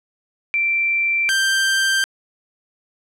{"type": "tone pair in turn", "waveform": ["sine", "sawtooth"], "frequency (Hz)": [2349, 1572], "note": ["D7", "G6"], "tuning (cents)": [0, 4], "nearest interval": "perfect fifth", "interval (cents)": 696, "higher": "first", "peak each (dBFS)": [-16, -12], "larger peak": "second", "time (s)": [[0.54, 1.29], [1.29, 2.04]], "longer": "neither", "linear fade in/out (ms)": 0, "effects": ["low-pass 11000 Hz 12 dB/octave"]}